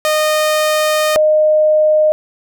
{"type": "tone pair in turn", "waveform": ["sawtooth", "sine"], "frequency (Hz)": [615, 615], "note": ["D#5", "D#5"], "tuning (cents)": [-20, -20], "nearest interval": "unison", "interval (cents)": 0, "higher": "neither", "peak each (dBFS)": -8, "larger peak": "neither", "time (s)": [[0.05, 1.16], [1.16, 2.12]], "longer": "first", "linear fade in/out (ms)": 0, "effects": []}